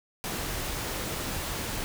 pink noise, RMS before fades -33 dBFS, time 0.24-1.84 s, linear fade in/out 0 ms, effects none

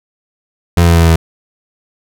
30% pulse tone with pitch steps, 85.8 / 85.01 / 84.23 / 83.45 / 82.69 / 81.93 Hz, F2 / F2 / E2 / E2 / E2 / E2, -30 / -46 / +38 / +22 / +6 / -10 cents, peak -3 dBFS, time 0.77-1.16 s, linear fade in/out 5 ms, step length 65 ms, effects none

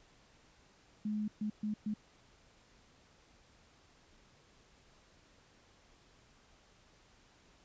sine tone bursts at uneven times, 211.7 Hz, G#3, 33 cents sharp, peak -33 dBFS, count 4, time 1.05-1.28 / 1.41-1.5 / 1.63-1.74 / 1.86-1.94 s, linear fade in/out 5 ms, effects pink hiss -65 dBFS RMS until 7.64 s + resampled to 16000 Hz

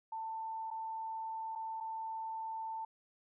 sine tone with dropouts, 891 Hz, A5, 22 cents sharp, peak -38 dBFS, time 0.12-2.85 s, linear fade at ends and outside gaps 5 ms, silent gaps 0.704-0.711 / 1.553-1.557 / 1.803-1.807 s, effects none

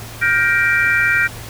sine chord, G minor seventh, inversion third, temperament just, 1411.2 / 1568 / 1881.6 / 2352 Hz, F6 / G6 / Bb6 / D7, +18 / 0 / +16 / +2 cents, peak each -18 dBFS, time 0.21-1.28 s, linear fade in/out 20 ms, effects added 112 Hz sine -33 dBFS peak until 1.49 s + pink hiss -34 dBFS RMS until 1.49 s

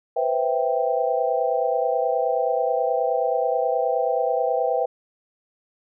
sine chord, C major seventh, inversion third, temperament equal, 493.9 / 523.3 / 659.3 / 784 Hz, B4 / C5 / E5 / G5, 0 / 0 / 0 / 0 cents, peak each -24 / -26 / -25 / -25 dBFS, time 0.16-4.86 s, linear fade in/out 10 ms, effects none

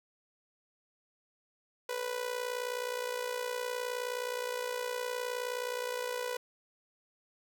sawtooth tone with amplitude modulation, 493.9 Hz, B4, in tune, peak -27 dBFS, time 1.89-6.37 s, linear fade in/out 5 ms, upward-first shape sine, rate 59.3 Hz, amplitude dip 70%, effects none

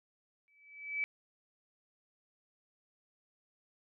sine tone with exponential growth, 2300 Hz, D7, 37 cents flat, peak -29 dBFS, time 0.48-1.04 s, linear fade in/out 0 ms, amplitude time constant 120 ms, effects none

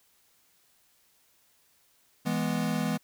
square chord, E major, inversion none, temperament equal, 164.81 / 207.7 / 246.9 Hz, E3 / G#3 / B3, 0 / 0 / 0 cents, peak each -32 dBFS, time 2.25-2.98 s, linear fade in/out 20 ms, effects white hiss -66 dBFS RMS until 3.03 s

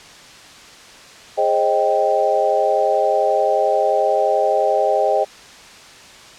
sine chord, Ab major seventh, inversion none, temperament equal with one note detuned, 415.3 / 530.9 / 622.3 / 784 Hz, Ab4 / C5 / Eb5 / G5, 0 / +25 / 0 / 0 cents, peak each -22 / -20 / -18 / -19 dBFS, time 1.37-5.25 s, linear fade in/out 20 ms, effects white hiss -41 dBFS RMS until 6.38 s + low-pass 6000 Hz 12 dB/octave

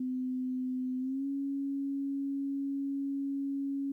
sine tone with pitch glide, 255.4 to 276.9 Hz, C4 to C#4, -42 to -2 cents, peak -31 dBFS, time 0-3.92 s, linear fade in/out 5 ms, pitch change +140 cents, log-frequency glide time 0.99-1.26 s, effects 12-bit

